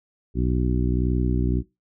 harmonic tone, 61.74 Hz, B1, in tune, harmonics 1 / 2 / 3 / 4 / 5 / 6, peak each -23 / -26 / -28 / -29 / -30 / -31 dBFS, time 0.34-1.63 s, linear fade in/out 50 ms, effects noise-tail reverb RT60 0.2 s tail -18 dB re dry

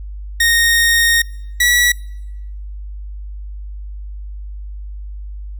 sawtooth tone pair in turn, 1856 / 1939.4 Hz, A#6 / B6, -8 / -32 cents, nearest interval minor second, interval 76 cents, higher second, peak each -7 dBFS, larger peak neither, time 0.4-1.22 / 1.6-1.92 s, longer first, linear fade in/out 5 ms, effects noise-tail reverb RT60 1.0 s tail -26 dB re dry + added 50 Hz sine -26 dBFS peak until 5.59 s

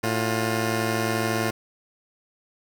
10% pulse tone pair together, 111.53 / 354.1 Hz, A2 / F4, +24 / +24 cents, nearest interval octave + minor sixth, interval 2000 cents, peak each -16 / -19 dBFS, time 0.03-1.51 s, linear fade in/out 10 ms, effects none

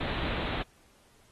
pink low-pass noise, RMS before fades -33 dBFS, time 0-0.63 s, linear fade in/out 10 ms, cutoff 4000 Hz, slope 96 dB/octave, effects pink hiss -63 dBFS RMS until 1.31 s + AAC 32 kbps

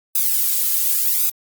violet noise with flanger, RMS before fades -18 dBFS, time 0.15-1.3 s, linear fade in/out 5 ms, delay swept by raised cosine 0.8 to 2.3 ms, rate 0.9 Hz, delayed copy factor +0.8, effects Opus 32 kbps

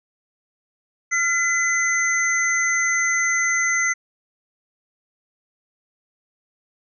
sine tone cluster, 1389 / 2021 / 6220 Hz, F6 / B6 / G8, -10 / +39 / -14 cents, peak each -26 / -19 / -25 dBFS, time 1.11-3.94 s, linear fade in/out 20 ms, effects none

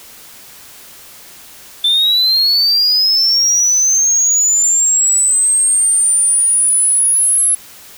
sine linear sweep, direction up, 3520 to 11000 Hz, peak -7 dBFS, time 1.84-7.55 s, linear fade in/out 5 ms, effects tanh soft clip ceiling -8 dBFS + white hiss -38 dBFS RMS until 7.97 s

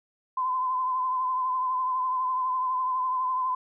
sine tone with vibrato, 1023 Hz, C6, 39 cents flat, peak -24 dBFS, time 0.37-3.55 s, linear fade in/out 5 ms, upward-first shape triangle, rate 12 Hz, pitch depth 43 cents each way, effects none

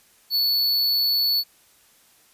square tone, 4435 Hz, C#8, in tune, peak -19 dBFS, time 0.3-1.44 s, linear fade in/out 50 ms, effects white hiss -57 dBFS RMS until 2.33 s + resampled to 32000 Hz

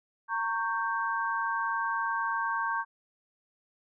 sine chord, G diminished, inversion first, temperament equal with one note detuned, 920 / 1108.7 / 1568 Hz, Bb5 / Db6 / G6, -23 / 0 / 0 cents, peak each -32 dBFS, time 0.28-2.85 s, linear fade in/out 50 ms, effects none

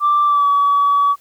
sine tone with pitch glide, 1175 to 1138.9 Hz, D6 to C#6, +1 to +46 cents, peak -10 dBFS, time 0-1.16 s, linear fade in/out 50 ms, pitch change -55 cents, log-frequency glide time 0.25-0.48 s, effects tanh soft clip ceiling -7 dBFS + white hiss -54 dBFS RMS until 1.2 s

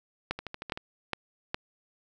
two click trains, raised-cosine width 0.3 ms, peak -13 / -21 dBFS, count 4 / 6, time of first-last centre 0.31-1.545 / 0.39-0.775 s, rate 2.43 / 13 Hz, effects none

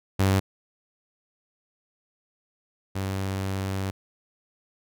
sawtooth tone pair in turn, 96.4 / 96.4 Hz, G2 / G2, -28 / -28 cents, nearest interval unison, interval 0 cents, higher neither, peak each -15 / -23 dBFS, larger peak first, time 0.19-0.4 / 2.95-3.91 s, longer second, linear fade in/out 10 ms, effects none

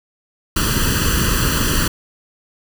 pink noise with comb filter, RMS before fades -17 dBFS, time 0.56-1.88 s, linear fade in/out 5 ms, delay 0.67 ms, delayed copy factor +0.95, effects none

